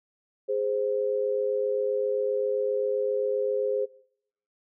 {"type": "tone pair together", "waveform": "sine", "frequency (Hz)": [413.8, 521.4], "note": ["G#4", "C5"], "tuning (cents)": [-6, -6], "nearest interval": "major third", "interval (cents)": 400, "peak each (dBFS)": -27, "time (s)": [0.48, 3.86], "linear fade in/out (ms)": 20, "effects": ["noise-tail reverb RT60 0.7 s tail -21 dB re dry"]}